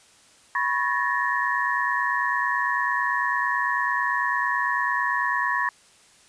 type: tone cluster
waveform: sine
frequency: 986 / 1095 / 1719 / 1859 Hz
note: B5 / C#6 / A6 / A#6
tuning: -3 / -22 / -41 / -5 cents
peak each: -27 dBFS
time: 0.55-5.69 s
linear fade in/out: 2 ms
effects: white hiss -55 dBFS RMS until 6.28 s + resampled to 22050 Hz